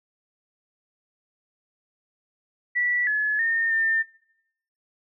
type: tone with pitch steps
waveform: sine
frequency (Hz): 1955 / 1708 / 1826 / 1802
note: B6 / G#6 / A#6 / A6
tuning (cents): -18 / +48 / -36 / +41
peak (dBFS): -20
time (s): 2.75-4.03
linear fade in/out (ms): 20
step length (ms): 320
effects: noise-tail reverb RT60 0.8 s tail -23 dB re dry